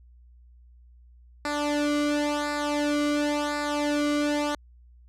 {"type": "tone with flanger", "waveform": "sawtooth", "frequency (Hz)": 293.7, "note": "D4", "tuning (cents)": 0, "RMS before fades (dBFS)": -26, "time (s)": [1.45, 4.55], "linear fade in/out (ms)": 2, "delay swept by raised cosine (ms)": [0.32, 1.18], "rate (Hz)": 0.94, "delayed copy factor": -0.85, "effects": ["added 60 Hz sine -50 dBFS peak until 5.08 s", "low-pass 8000 Hz 12 dB/octave"]}